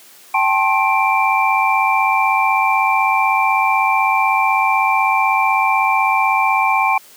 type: tone cluster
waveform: sine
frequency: 778 / 874 / 1068 / 2352 Hz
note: G5 / A5 / C6 / D7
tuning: -13 / -12 / +35 / +2 cents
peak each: -18 dBFS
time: 0.34-6.98 s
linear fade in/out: 5 ms
effects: white hiss -44 dBFS RMS until 7.16 s + high-pass 200 Hz 12 dB/octave